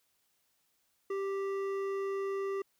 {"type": "tone with hard clipping", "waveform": "triangle", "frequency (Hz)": 392, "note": "G4", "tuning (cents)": 0, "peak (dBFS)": -34, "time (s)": [1.1, 2.62], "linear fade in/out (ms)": 5, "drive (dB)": 14, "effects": ["white hiss -75 dBFS RMS until 2.79 s"]}